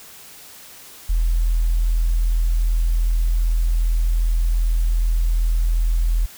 sine tone, 41.28 Hz, E1, 3 cents sharp, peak -14 dBFS, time 1.09-6.26 s, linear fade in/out 10 ms, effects tanh soft clip ceiling -10 dBFS + white hiss -42 dBFS RMS until 6.37 s

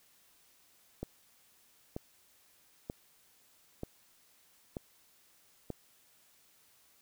click train, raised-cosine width 2 ms, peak -24 dBFS, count 6, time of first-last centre 1.03-5.703 s, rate 1.07 Hz, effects white hiss -66 dBFS RMS until 7.01 s

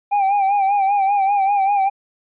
triangle tone with vibrato, 795 Hz, G5, 24 cents sharp, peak -12 dBFS, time 0.11-1.9 s, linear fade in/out 20 ms, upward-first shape sine, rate 5.1 Hz, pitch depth 62 cents each way, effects resampled to 8000 Hz

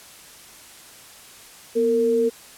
sine tone pair together, 242.8 / 458.4 Hz, B3 / A#4, -29 / -29 cents, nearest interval major seventh, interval 1100 cents, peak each -25 / -17 dBFS, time 1.75-2.3 s, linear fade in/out 20 ms, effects white hiss -45 dBFS RMS until 2.57 s + low-pass 12000 Hz 12 dB/octave

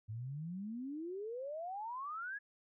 sine exponential sweep, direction up, 103.9 to 1710 Hz, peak -40 dBFS, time 0.08-2.39 s, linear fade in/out 20 ms, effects none

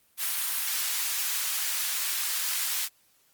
white high-pass noise, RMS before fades -29 dBFS, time 0.17-2.89 s, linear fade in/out 50 ms, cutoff 1300 Hz, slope 12 dB/octave, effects white hiss -65 dBFS RMS until 3.33 s + Opus 32 kbps

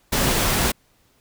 pink noise, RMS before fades -20 dBFS, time 0.12-0.72 s, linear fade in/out 10 ms, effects pink hiss -61 dBFS RMS until 1.2 s

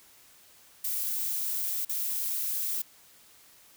violet noise with dropouts, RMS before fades -31 dBFS, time 0.84-2.82 s, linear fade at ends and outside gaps 5 ms, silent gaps 1.85-1.893 s, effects white hiss -57 dBFS RMS until 3.76 s

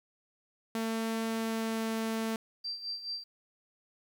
sawtooth tone with pitch glide, 224.8 to 223.4 Hz, A3 to A3, +37 to +27 cents, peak -27 dBFS, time 0.75-2.36 s, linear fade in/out 2 ms, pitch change -10 cents, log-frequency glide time 1.33-1.91 s
sine tone with tremolo, 4699 Hz, D8, in tune, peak -33 dBFS, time 2.64-3.24 s, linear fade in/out 10 ms, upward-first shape sine, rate 4.7 Hz, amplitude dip 70%
effects 11-bit

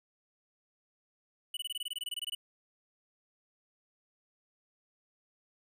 square tone bursts, 2960 Hz, F#7, in tune, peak -35 dBFS, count 16, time 1.54-2.35 s, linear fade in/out 5 ms, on 30 ms, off 22 ms, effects none

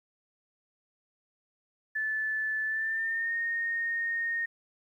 sine tone with pitch glide, 1745 to 1848.8 Hz, A6 to A#6, -15 to -15 cents, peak -28 dBFS, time 1.95-4.46 s, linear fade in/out 10 ms, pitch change +100 cents, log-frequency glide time 2.65-3.35 s, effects 11-bit

